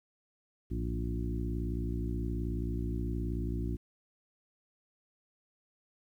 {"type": "harmonic tone with a mistuned harmonic", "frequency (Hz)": 58.8, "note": "A#1", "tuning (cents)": 16, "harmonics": [1, 2, 3, 4, 5, 6], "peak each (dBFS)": [-34, -38, -41, -42, -41, -43], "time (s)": [0.7, 3.77], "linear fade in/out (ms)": 20, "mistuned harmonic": 2, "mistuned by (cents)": -86, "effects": ["11-bit"]}